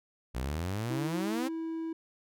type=exponential sweep; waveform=sawtooth; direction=up; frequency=58.27 to 273.5 Hz; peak=-28 dBFS; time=0.34-1.49 s; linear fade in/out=20 ms
type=tone; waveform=triangle; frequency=325.8 Hz; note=E4; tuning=20 cents flat; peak=-31 dBFS; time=0.9-1.93 s; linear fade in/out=5 ms
effects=none